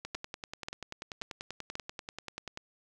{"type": "two click trains", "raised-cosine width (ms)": 0.2, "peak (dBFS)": [-19, -22], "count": [4, 27], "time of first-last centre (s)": [[0.15, 1.754], [0.05, 2.574]], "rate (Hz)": [1.87, 10.3], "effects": []}